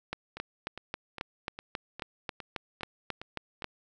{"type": "two click trains", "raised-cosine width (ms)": 0.3, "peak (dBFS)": [-24, -17], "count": [9, 14], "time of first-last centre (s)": [[0.37, 3.622], [0.13, 3.644]], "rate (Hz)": [2.46, 3.7], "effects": []}